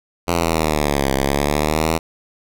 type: linear two-way sweep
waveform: 5% pulse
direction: down then up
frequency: 87.31 to 66.7 to 81.9 Hz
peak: -5 dBFS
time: 0.27-1.99 s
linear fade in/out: 20 ms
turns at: 1.13 s
effects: none